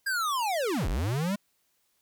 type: linear two-way sweep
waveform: square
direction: down then up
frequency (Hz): 1637 to 34.65 to 210.8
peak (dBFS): -27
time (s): 0.06-1.36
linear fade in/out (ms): 10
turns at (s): 0.88
effects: white hiss -72 dBFS RMS until 2.01 s